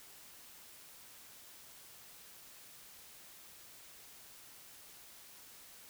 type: silence
effects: white hiss -56 dBFS RMS until 5.89 s